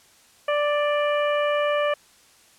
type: harmonic tone with a mistuned harmonic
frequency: 587.3 Hz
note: D5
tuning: in tune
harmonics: 1 / 2 / 3 / 4 / 5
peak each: -21 / -27 / -31 / -33 / -35 dBFS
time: 0.48-1.94 s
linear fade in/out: 5 ms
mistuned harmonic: 4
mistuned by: +18 cents
effects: white hiss -55 dBFS RMS until 2.58 s + low-pass 10000 Hz 12 dB/octave